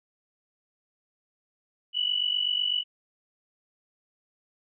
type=tone pair together; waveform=sine; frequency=2934 / 2982 Hz; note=F#7 / F#7; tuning=-15 / +13 cents; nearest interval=unison; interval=28 cents; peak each=-27 dBFS; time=1.93-2.84 s; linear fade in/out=50 ms; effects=none